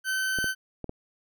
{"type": "tone", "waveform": "40% pulse", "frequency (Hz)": 1533, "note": "G6", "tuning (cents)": -39, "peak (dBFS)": -25, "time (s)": [0.04, 0.55], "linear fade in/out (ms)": 50}
{"type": "clicks", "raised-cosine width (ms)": 2, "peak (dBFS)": -21, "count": 4, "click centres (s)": [0.387, 0.443, 0.843, 0.894]}
{"effects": []}